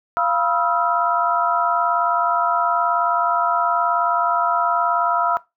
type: tone cluster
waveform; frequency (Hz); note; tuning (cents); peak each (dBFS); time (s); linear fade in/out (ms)
sine; 692 / 975 / 1283 / 1362; F5 / B5 / E6 / F6; -16 / -23 / -47 / -44; -22; 0.17-5.37; 0
effects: noise-tail reverb RT60 0.2 s tail -19 dB re dry